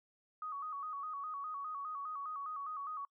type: tone with vibrato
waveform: sine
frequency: 1183 Hz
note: D6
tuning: 12 cents sharp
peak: -39 dBFS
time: 0.42-3.05 s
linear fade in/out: 2 ms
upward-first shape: square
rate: 4.9 Hz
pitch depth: 93 cents each way
effects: noise-tail reverb RT60 0.1 s tail -26 dB re dry